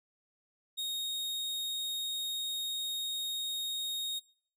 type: tone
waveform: 40% pulse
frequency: 3729 Hz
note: A#7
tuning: in tune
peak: -32 dBFS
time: 0.77-4.2 s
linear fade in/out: 20 ms
effects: noise-tail reverb RT60 0.6 s tail -24 dB re dry